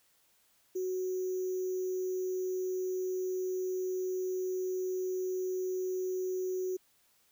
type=tone with sample-and-hold; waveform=sine; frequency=370 Hz; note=F#4; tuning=in tune; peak=-31 dBFS; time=0.75-6.77 s; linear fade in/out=10 ms; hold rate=6300 Hz; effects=white hiss -69 dBFS RMS until 7.31 s